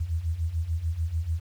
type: beating tone pair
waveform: sine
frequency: 77.78 / 84.58 Hz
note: D#2 / E2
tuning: 0 / +45 cents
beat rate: 6.8 Hz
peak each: -31 / -27 dBFS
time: 0-1.4 s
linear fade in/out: 10 ms
effects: 9-bit